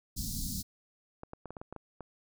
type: band-stop noise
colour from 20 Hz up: pink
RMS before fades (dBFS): -36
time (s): 0.16-0.63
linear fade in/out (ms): 20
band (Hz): 260 to 4200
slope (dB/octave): 48
type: clicks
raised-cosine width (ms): 1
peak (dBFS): -28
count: 9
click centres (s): 1.234 / 1.334 / 1.457 / 1.506 / 1.568 / 1.615 / 1.726 / 1.763 / 2.007
effects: none